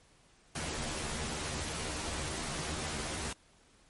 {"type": "noise with comb filter", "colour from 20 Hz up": "pink", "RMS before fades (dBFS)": -37, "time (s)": [0.55, 3.33], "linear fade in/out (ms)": 5, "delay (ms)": 13, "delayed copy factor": 1, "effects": ["pink hiss -64 dBFS RMS until 3.89 s", "MP3 48 kbps"]}